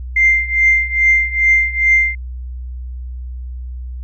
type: tone with tremolo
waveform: sine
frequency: 2093 Hz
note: C7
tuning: in tune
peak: -6 dBFS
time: 0.16-2.15 s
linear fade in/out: 5 ms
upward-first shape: triangle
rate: 2.4 Hz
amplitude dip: 90%
effects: tanh soft clip ceiling -2 dBFS + added 62 Hz sine -24 dBFS peak until 4.03 s